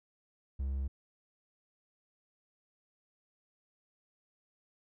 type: tone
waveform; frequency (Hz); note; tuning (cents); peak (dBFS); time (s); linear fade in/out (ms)
triangle; 67.6; C#2; -43; -30; 0.59-0.88; 10
effects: none